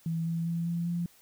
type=tone with pitch steps; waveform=sine; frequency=164.3 / 166.31 / 168.33 / 170.39 / 172.47 Hz; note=E3 / E3 / E3 / F3 / F3; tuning=-5 / +16 / +37 / -42 / -21 cents; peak=-28 dBFS; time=0.06-1.06 s; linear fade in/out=2 ms; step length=200 ms; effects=white hiss -60 dBFS RMS until 1.21 s